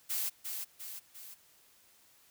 blue noise with echo, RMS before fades -34 dBFS, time 0.09-0.3 s, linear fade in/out 20 ms, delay 350 ms, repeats 3, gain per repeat -5 dB, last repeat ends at 1.35 s, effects white hiss -64 dBFS RMS until 2.3 s

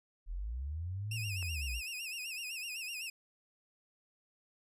sine linear two-way sweep, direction up then down, 36.71 to 113.4 to 54.1 Hz, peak -36 dBFS, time 0.26-1.82 s, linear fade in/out 50 ms, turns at 1.17 s
sawtooth tone with vibrato, 2637 Hz, E7, in tune, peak -36 dBFS, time 1.11-3.1 s, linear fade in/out 5 ms, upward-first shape sine, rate 7.9 Hz, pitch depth 120 cents each way
click, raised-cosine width 0.5 ms, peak -36 dBFS, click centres 1.427 s
effects resampled to 32000 Hz

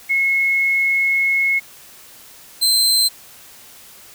sine / sawtooth tone pair in turn, 2176 / 4108 Hz, C#7 / C8, -33 / -33 cents, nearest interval major seventh, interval 1100 cents, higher second, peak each -14 / -10 dBFS, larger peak second, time 0.09-1.6 / 2.61-3.09 s, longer first, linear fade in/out 20 ms, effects white hiss -43 dBFS RMS until 4.14 s

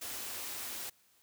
white band-stop noise, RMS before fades -41 dBFS, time 0.01-0.9 s, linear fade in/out 10 ms, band 120 to 200 Hz, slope 96 dB/octave, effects white hiss -68 dBFS RMS until 1.22 s + high-pass 60 Hz 12 dB/octave

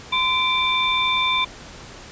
sine tone cluster, 1025 / 2344 / 3564 Hz, C6 / D7 / A7, -36 / -4 / +22 cents, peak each -22 dBFS, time 0.12-1.45 s, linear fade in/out 10 ms, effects pink hiss -40 dBFS RMS until 2.11 s + resampled to 16000 Hz

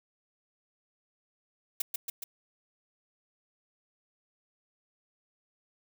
blue noise with echo, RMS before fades -29 dBFS, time 1.8-1.82 s, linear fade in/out 5 ms, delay 140 ms, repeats 3, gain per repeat -3 dB, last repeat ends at 2.24 s, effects none

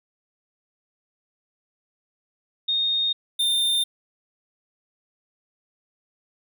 sine / square tone pair in turn, 3695 / 3613 Hz, A#7 / A7, -16 / +45 cents, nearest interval unison, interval 39 cents, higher first, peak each -20 dBFS, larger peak neither, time 2.68-3.13 / 3.39-3.84 s, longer neither, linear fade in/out 10 ms, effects none

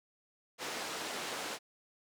pink band-pass noise, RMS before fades -40 dBFS, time 0.58-1.59 s, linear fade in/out 50 ms, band 390 to 7700 Hz, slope 12 dB/octave, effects none

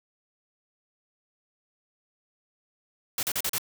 white noise bursts, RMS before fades -28 dBFS, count 5, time 3.18-3.582 s, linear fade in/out 2 ms, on 50 ms, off 38 ms, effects none

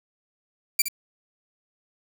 5% pulse tone with echo, 2349 Hz, D7, in tune, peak -7 dBFS, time 0.79-0.82 s, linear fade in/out 5 ms, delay 65 ms, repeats 1, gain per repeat -10 dB, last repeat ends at 0.885 s, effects 7-bit

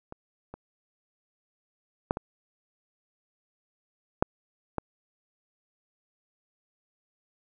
clicks, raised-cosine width 1 ms, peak -26 / -26 / -10 / -18 / -6 / -14 dBFS, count 6, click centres 0.124 / 0.54 / 2.109 / 2.171 / 4.225 / 4.783 s, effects none

